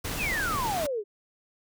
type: noise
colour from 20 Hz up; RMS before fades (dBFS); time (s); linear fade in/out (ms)
pink; -33; 0.04-0.87; 10
type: exponential sweep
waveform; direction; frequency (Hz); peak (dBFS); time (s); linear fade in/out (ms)
sine; down; 2799 to 390; -27; 0.17-1.04; 50
effects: none

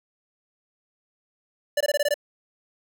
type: tone bursts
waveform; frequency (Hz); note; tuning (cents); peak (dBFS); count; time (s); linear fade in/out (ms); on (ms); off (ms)
square; 584; D5; -10; -20; 7; 1.77-2.142; 5; 36; 20
effects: none

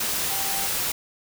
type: tone in noise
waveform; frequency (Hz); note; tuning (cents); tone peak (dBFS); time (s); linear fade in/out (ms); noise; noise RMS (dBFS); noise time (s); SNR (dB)
sine; 784; G5; 0; -34; 0.3-0.67; 5; white; -26; 0-0.92; -11
effects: none

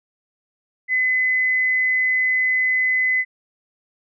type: tone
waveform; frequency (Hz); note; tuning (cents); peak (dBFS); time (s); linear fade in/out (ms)
sine; 2025; B6; +43; -16; 0.88-3.25; 50
effects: none

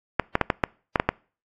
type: clicks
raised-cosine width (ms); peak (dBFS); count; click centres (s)
0.5; -3; 8; 0.197 / 0.354 / 0.413 / 0.502 / 0.638 / 0.958 / 0.999 / 1.09
effects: noise-tail reverb RT60 0.4 s tail -25 dB re dry + AAC 48 kbps

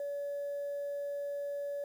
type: tone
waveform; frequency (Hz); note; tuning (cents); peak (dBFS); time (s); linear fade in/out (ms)
sine; 570; C#5; +48; -33; 0-1.84; 2
effects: tanh soft clip ceiling -32 dBFS + 10-bit

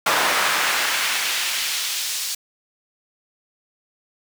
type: noise with high-pass filter sweep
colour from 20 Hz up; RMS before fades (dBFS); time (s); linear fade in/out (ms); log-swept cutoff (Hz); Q
brown; -22; 0.06-2.35; 5; 970 to 5200; 0.93
effects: none

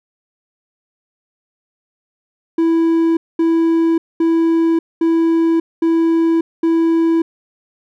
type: tone bursts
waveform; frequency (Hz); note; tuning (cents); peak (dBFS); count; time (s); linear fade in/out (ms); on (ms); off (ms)
triangle; 329.6; E4; 0; -9; 6; 2.58-7.22; 5; 590; 220
effects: none

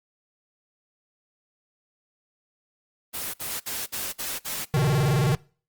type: noise bursts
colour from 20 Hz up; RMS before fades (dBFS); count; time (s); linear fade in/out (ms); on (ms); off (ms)
white; -31; 6; 3.13-4.655; 20; 210; 53
type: tone with vibrato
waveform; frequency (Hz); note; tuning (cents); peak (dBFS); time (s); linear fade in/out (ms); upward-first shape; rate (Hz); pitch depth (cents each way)
square; 138.59; C#3; 0; -20; 4.74-5.35; 0; square; 19; 200
effects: noise-tail reverb RT60 0.4 s tail -23 dB re dry + Opus 24 kbps

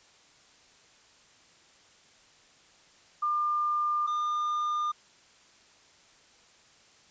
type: tone pair in turn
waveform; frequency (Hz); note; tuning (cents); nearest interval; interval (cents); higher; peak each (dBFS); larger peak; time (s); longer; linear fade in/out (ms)
sine / triangle; 1200 / 1207.6; D6 / D6; +37 / +48; unison; 11; second; -25; neither; 3.22-4.07 / 4.07-4.92; neither; 10
effects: white hiss -59 dBFS RMS until 7.1 s + resampled to 16000 Hz

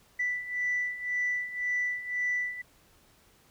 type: beating tone pair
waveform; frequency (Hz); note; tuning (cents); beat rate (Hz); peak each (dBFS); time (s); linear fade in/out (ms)
sine; 1975.5 / 1977.4; B6 / B6; 0 / +2; 1.9; -33 / -29; 0.19-2.62; 10
effects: tanh soft clip ceiling -22 dBFS + pink hiss -62 dBFS RMS until 3.5 s

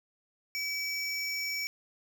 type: tone pair together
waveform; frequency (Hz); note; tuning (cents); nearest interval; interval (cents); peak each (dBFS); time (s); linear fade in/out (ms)
square; 2289 / 5444; D7 / F8; -45 / -45; octave + minor third; 1500; -34 / -37; 0.55-1.67; 0
effects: none

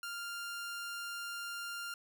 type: tone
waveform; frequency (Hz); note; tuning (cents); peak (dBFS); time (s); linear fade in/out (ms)
sawtooth; 1396.9; F6; 0; -36; 0.03-1.94; 2
effects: none

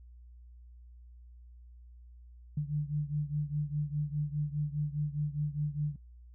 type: beating tone pair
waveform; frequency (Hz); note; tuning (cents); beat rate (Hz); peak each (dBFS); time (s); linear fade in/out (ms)
sine; 146.83 / 151.73; D3 / D#3; 0 / -43; 4.9; -32 / -35; 2.57-5.96; 5
effects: noise-tail reverb RT60 0.1 s tail -20 dB re dry + added 60 Hz sine -50 dBFS peak until 6.34 s

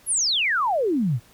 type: exponential sweep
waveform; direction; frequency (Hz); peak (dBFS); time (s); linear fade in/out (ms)
sine; down; 11660 to 104.7; -19; 0.06-1.2; 50
effects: pink hiss -54 dBFS RMS until 1.33 s

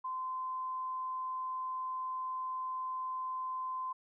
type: tone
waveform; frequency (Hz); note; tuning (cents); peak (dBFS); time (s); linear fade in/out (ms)
sine; 1032; C6; -24; -35; 0.04-3.93; 10
effects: none

